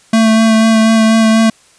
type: tone with vibrato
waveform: square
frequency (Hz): 222.4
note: A3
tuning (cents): +19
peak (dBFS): -7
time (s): 0.13-1.5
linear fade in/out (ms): 5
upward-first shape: sine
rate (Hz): 4.1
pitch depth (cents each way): 16
effects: white hiss -47 dBFS RMS until 1.78 s + resampled to 22050 Hz